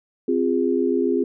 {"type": "chord", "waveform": "sine", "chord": "F minor", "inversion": "second", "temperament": "equal with one note detuned", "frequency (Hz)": [261.6, 349.2, 409.6], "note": ["C4", "F4", "Ab4"], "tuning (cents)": [0, 0, -24], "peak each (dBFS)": -22, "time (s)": [0.28, 1.24], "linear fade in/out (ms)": 5, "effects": []}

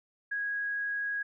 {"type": "tone", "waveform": "sine", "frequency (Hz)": 1652, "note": "G#6", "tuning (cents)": -10, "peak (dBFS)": -30, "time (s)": [0.31, 1.23], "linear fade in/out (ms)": 10, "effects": []}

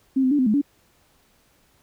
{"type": "tone with pitch steps", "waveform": "sine", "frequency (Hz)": [266, 257.9, 291.8, 256.7, 212.1, 285.2], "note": ["C4", "C4", "D4", "C4", "G#3", "C#4"], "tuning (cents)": [29, -25, -11, -33, 37, 49], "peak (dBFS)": -16, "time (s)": [0.16, 0.616], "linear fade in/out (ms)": 10, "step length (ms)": 76, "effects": ["pink hiss -61 dBFS RMS until 1.82 s"]}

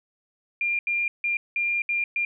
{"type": "tone bursts at uneven times", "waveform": "sine", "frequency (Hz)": 2398, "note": "D7", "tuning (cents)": 36, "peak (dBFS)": -22, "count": 6, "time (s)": [[0.61, 0.79], [0.87, 1.08], [1.24, 1.37], [1.56, 1.82], [1.89, 2.04], [2.16, 2.25]], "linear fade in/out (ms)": 2, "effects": []}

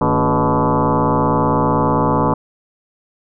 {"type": "tone with frequency modulation", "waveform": "sine", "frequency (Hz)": 359.2, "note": "F4", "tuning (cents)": 49, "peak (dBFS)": -12, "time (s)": [0.01, 2.34], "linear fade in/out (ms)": 5, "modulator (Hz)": 129, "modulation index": 5.9, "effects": []}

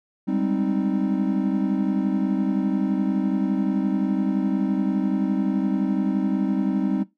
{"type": "chord", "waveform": "triangle", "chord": "Ab major seventh", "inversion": "third", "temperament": "equal", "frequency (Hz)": [196, 207.7, 261.6, 311.1], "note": ["G3", "Ab3", "C4", "Eb4"], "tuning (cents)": [0, 0, 0, 0], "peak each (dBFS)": [-22, -28, -23, -25], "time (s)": [0.27, 7.04], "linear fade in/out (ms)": 20, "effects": ["noise-tail reverb RT60 0.2 s tail -20 dB re dry"]}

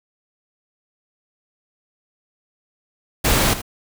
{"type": "noise with echo", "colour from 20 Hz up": "pink", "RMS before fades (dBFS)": -17, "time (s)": [3.24, 3.54], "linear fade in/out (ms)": 10, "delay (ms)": 78, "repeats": 1, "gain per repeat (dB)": -12, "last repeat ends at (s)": 3.618, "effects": []}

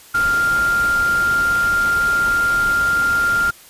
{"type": "tone in noise", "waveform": "sine", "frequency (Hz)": 1396.9, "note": "F6", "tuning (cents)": 0, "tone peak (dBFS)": -14, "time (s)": [0.14, 3.51], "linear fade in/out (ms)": 10, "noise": "pink", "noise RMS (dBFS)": -29, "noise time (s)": [0.14, 3.51], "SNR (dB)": 12, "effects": ["white hiss -44 dBFS RMS until 3.69 s", "resampled to 32000 Hz"]}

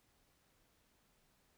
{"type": "silence", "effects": ["pink hiss -74 dBFS RMS until 1.57 s"]}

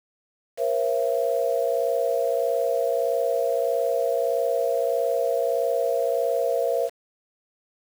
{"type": "tone cluster", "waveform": "sine", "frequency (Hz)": [474.4, 536, 672], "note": ["A#4", "C5", "E5"], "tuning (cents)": [30, 42, 33], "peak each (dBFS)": -25, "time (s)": [0.57, 6.9], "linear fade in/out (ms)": 50, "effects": ["7-bit"]}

